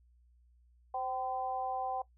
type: tone with amplitude modulation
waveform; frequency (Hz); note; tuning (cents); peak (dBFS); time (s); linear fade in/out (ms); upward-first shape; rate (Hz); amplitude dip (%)
sine; 771; G5; -29; -29; 0.94-2.02; 5; sine; 250; 80
effects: noise-tail reverb RT60 0.1 s tail -17 dB re dry + added 60 Hz sine -62 dBFS peak until 2.17 s